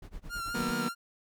brown noise with tremolo, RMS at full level -41 dBFS, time 0.02-0.71 s, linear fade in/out 5 ms, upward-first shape sine, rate 9.1 Hz, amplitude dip 95%
45% pulse tone with vibrato, 1387 Hz, F6, 12 cents flat, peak -34 dBFS, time 0.29-0.95 s, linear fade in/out 50 ms, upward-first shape sine, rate 4.8 Hz, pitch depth 35 cents each way
35% pulse chord, B major seventh, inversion first, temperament just, 154.34 / 185.21 / 231.5 / 246.9 Hz, D#3 / F#3 / A#3 / B3, -14 / +2 / -12 / 0 cents, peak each -39 / -36 / -33 / -34 dBFS, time 0.54-0.89 s, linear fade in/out 10 ms
effects none

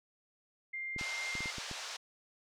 sine tone, 2100 Hz, C7, 6 cents sharp, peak -37 dBFS, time 0.73-1.51 s, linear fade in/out 10 ms
clicks, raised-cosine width 3 ms, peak -31 dBFS, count 7, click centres 0.963 / 1.012 / 1.353 / 1.406 / 1.458 / 1.583 / 1.713 s
white band-pass noise, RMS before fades -43 dBFS, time 0.98-1.97 s, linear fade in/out 10 ms, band 550 to 6200 Hz, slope 24 dB/octave
effects none

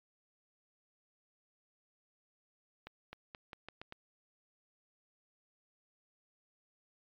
accelerating click train, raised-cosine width 0.3 ms, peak -29 dBFS, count 7, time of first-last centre 2.87-3.924 s, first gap 260 ms, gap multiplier 0.84, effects low-pass 5000 Hz 12 dB/octave + MP3 96 kbps

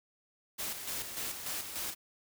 white noise with tremolo, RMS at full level -37 dBFS, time 0.58-1.95 s, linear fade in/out 20 ms, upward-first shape square, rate 3.4 Hz, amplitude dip 50%, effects none

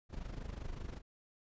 brown noise with amplitude modulation, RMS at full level -40 dBFS, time 0.09-1.02 s, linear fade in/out 50 ms, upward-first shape sine, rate 25.2 Hz, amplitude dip 75%, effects resampled to 16000 Hz

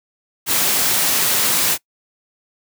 white noise, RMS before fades -17 dBFS, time 0.46-1.78 s, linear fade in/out 50 ms, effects noise-tail reverb RT60 0.1 s tail -23 dB re dry + high-pass 100 Hz 12 dB/octave

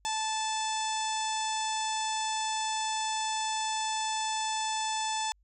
harmonic tone, 875 Hz, A5, 10 cents flat, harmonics 1 / 2 / 3 / 4 / 5 / 6 / 7 / 8 / 9 / 10, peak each -31 / -42 / -42 / -38 / -46 / -41 / -43 / -42 / -42 / -48 dBFS, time 0.05-5.32 s, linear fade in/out 0 ms, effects added 50 Hz sine -63 dBFS peak until 5.43 s

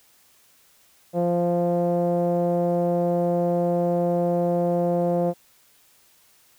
sawtooth tone with low-pass filter, 173.9 Hz, F3, 7 cents flat, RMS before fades -22 dBFS, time 1.13-5.34 s, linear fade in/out 50 ms, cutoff 600 Hz, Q 8.4, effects white hiss -58 dBFS RMS until 6.58 s

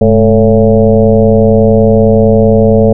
sine tone with frequency modulation, 329.6 Hz, E4, in tune, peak -3 dBFS, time 0.01-2.93 s, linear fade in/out 5 ms, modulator 115 Hz, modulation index 2.4, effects none

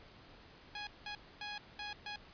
10% pulse tone bursts at uneven times, 830.6 Hz, G#5, in tune, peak -33 dBFS, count 5, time 0.75-0.87 / 1.06-1.15 / 1.41-1.58 / 1.79-1.93 / 2.06-2.16 s, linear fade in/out 2 ms, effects pink hiss -58 dBFS RMS until 2.33 s + resampled to 11025 Hz

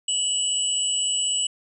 sine tone pair together, 2957 / 7919 Hz, F#7 / B8, -2 / +4 cents, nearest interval octave + perfect fourth, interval 1706 cents, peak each -24 dBFS, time 0.08-1.47 s, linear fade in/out 5 ms, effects none

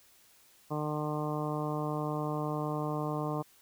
harmonic tone, 150.9 Hz, D3, 47 cents sharp, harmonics 1 / 2 / 3 / 4 / 5 / 6 / 7 / 8, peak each -35 / -37 / -39 / -40 / -41 / -45 / -40 / -47 dBFS, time 0.7-3.43 s, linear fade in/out 20 ms, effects white hiss -62 dBFS RMS until 3.61 s

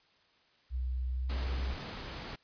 sine tone with pitch glide, 63 to 64.06 Hz, B1 to C2, +35 to -36 cents, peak -31 dBFS, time 0.7-1.76 s, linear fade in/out 50 ms, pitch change +29 cents, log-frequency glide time 1.07-1.3 s
pink noise, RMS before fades -42 dBFS, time 1.29-2.36 s, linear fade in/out 10 ms
effects white hiss -67 dBFS RMS until 2.43 s + resampled to 11025 Hz

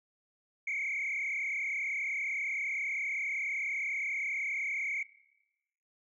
sine tone with frequency modulation, 2217 Hz, C#7, in tune, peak -30 dBFS, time 0.67-5.03 s, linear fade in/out 5 ms, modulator 35.2 Hz, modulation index 2.9, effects noise-tail reverb RT60 1.0 s tail -22 dB re dry + tanh soft clip ceiling -28 dBFS

